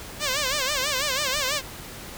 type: tone with vibrato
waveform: 5% pulse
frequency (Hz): 554.4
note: C#5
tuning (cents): 0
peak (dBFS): -12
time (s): 0.19-1.62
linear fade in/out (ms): 50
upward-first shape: sine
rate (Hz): 6.1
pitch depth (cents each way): 150
effects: pink hiss -39 dBFS RMS until 2.17 s